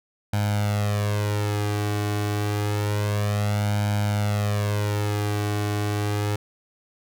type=tone with flanger; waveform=sawtooth; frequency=103.83 Hz; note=G#2; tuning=in tune; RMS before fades=-24 dBFS; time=0.33-6.36 s; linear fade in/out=5 ms; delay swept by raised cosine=1.3 to 2.7 ms; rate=0.28 Hz; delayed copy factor=+0.8; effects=none